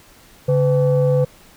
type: tone pair together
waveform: sine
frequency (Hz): 141.2 / 503.8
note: C#3 / B4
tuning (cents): +32 / +34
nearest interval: octave + minor seventh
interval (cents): 2202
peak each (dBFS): -14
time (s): 0.48-1.25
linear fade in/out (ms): 10
effects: tanh soft clip ceiling -9 dBFS + pink hiss -48 dBFS RMS until 1.56 s